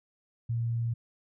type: tone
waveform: sine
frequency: 116.54 Hz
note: A#2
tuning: in tune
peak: -27 dBFS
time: 0.49-0.94 s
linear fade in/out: 10 ms
effects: none